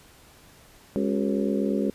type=harmonic tone with a mistuned harmonic; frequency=68.4 Hz; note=C#2; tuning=23 cents flat; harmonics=3 / 4 / 5 / 6 / 7 / 8; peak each=-26 / -28 / -30 / -32 / -33 / -34 dBFS; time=0.96-1.9 s; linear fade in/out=0 ms; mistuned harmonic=5; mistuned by=+120 cents; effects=pink hiss -53 dBFS RMS until 1.94 s + resampled to 32000 Hz